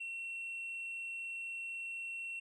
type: tone with tanh clipping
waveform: triangle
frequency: 2718 Hz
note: F7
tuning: 48 cents flat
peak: -40 dBFS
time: 0-2.4 s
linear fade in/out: 10 ms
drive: 6 dB
effects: none